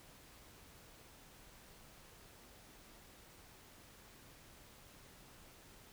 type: silence
effects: pink hiss -60 dBFS RMS until 5.92 s